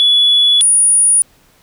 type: tone pair in turn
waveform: sine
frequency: 3413 / 9653 Hz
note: G#7 / D9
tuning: +47 / +46 cents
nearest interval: octave + tritone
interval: 1799 cents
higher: second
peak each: -6 dBFS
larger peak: neither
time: 0-0.61 / 0.61-1.22 s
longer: neither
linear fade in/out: 0 ms
effects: tanh soft clip ceiling -3 dBFS + pink hiss -51 dBFS RMS until 1.62 s